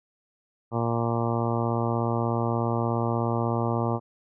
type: harmonic tone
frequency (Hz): 116.7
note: A#2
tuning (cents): +2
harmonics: 1 / 2 / 3 / 4 / 5 / 6 / 7 / 8 / 9 / 10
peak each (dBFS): -27 / -30 / -32 / -33 / -34 / -35 / -35 / -36 / -37 / -37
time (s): 0.71-4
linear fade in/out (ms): 50
effects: none